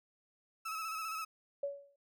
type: tone with vibrato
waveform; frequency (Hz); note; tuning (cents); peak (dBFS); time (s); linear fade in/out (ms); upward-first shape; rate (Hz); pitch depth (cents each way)
35% pulse; 1298; E6; -27; -36; 0.65-1.25; 10; square; 15; 30
type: tone with exponential decay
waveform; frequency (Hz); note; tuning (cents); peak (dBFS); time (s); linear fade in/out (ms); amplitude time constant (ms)
sine; 564; C#5; +30; -31; 1.63-1.96; 5; 70
effects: none